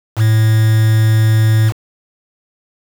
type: tone with quantisation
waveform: triangle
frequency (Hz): 110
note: A2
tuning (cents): 0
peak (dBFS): -6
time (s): 0.16-1.73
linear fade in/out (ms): 50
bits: 4
effects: none